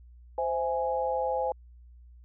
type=chord; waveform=sine; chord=C augmented; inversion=none; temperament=equal with one note detuned; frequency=519 / 659.3 / 830.6 Hz; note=C5 / E5 / G#5; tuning=-14 / 0 / 0 cents; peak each=-29 / -34 / -30 dBFS; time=0.38-1.52 s; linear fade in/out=2 ms; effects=added 60 Hz sine -49 dBFS peak until 2.24 s